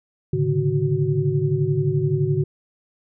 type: tone cluster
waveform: sine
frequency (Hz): 107.7 / 138 / 149.6 / 372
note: A2 / C#3 / D3 / F#4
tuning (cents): -37 / -7 / +32 / +9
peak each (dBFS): -27 / -22 / -22 / -24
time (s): 0.33-2.44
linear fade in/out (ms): 5
effects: none